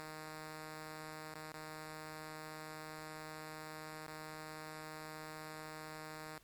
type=tone with dropouts; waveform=5% pulse; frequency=155.56 Hz; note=D#3; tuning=in tune; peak=-35 dBFS; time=0-6.38 s; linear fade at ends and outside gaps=0 ms; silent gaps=1.343-1.353 / 1.523-1.541 / 4.068-4.08 s; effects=pink hiss -67 dBFS RMS until 6.43 s + MP3 96 kbps